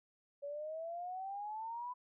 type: exponential sweep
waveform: sine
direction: up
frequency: 562 to 1003 Hz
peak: -40 dBFS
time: 0.42-1.94 s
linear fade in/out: 20 ms
effects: none